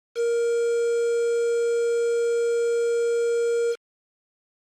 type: tone with quantisation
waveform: triangle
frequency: 468.6 Hz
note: A#4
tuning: 9 cents sharp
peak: -18 dBFS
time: 0.15-3.76 s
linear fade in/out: 50 ms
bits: 6
effects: low-pass 7000 Hz 12 dB/octave + Opus 48 kbps